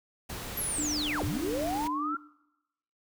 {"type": "noise", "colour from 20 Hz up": "pink", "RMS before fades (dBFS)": -39, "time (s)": [0.29, 1.88], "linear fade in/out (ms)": 10}
{"type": "linear two-way sweep", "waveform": "sine", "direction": "down then up", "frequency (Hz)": [11840, 67.8, 1391], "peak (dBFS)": -30, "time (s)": [0.57, 2.17], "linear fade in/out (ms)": 5, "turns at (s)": 1.24}
{"type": "tone", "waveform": "sine", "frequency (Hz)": 298.2, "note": "D4", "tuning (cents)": 27, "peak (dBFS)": -32, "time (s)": [0.78, 2.15], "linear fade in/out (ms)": 5}
{"effects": ["noise-tail reverb RT60 0.9 s tail -21 dB re dry"]}